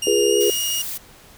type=tone with pitch glide; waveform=20% pulse; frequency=2830 to 2863 Hz; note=F7 to F7; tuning=+22 to +42 cents; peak=-16 dBFS; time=0.02-0.82 s; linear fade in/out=5 ms; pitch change=+20 cents; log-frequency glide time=0.28-0.35 s
type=chord; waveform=sine; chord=F diminished; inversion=none; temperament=equal with one note detuned; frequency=349.2 / 415.3 / 485.4 Hz; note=F4 / Ab4 / Cb5; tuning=0 / 0 / -30 cents; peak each=-22 / -17 / -21 dBFS; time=0.07-0.5 s; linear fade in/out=2 ms
type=noise; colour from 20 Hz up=blue; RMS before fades=-29 dBFS; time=0.4-0.98 s; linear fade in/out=10 ms
effects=pink hiss -47 dBFS RMS until 1.37 s